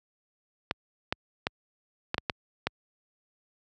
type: clicks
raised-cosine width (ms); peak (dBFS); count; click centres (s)
0.3; -10; 7; 0.711 / 1.125 / 1.469 / 2.144 / 2.181 / 2.298 / 2.67
effects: high-pass 60 Hz 12 dB/octave